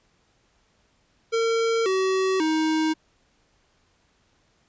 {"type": "tone with pitch steps", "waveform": "square", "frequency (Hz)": [455.9, 379, 315], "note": ["A#4", "F#4", "D#4"], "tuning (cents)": [-39, 42, 21], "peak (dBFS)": -21, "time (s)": [1.32, 2.94], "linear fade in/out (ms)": 20, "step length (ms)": 540, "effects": ["pink hiss -65 dBFS RMS until 4.68 s", "resampled to 16000 Hz"]}